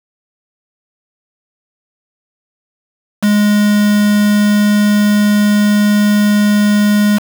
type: tone with quantisation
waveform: triangle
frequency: 207.7 Hz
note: G#3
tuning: in tune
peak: -6 dBFS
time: 3.22-7.19 s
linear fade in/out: 20 ms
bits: 3
effects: none